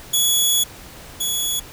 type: tone pair in turn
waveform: 15% pulse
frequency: 3384 / 3384 Hz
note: G#7 / G#7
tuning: +32 / +32 cents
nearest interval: unison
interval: 0 cents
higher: neither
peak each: -8 / -13 dBFS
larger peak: first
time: 0.13-0.64 / 1.2-1.6 s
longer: first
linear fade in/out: 10 ms
effects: pink hiss -40 dBFS RMS until 1.72 s